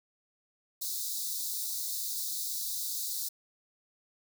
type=high-pass noise; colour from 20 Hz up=white; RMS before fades=-35 dBFS; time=0.81-3.29 s; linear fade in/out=10 ms; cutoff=3700 Hz; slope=96 dB/octave; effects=none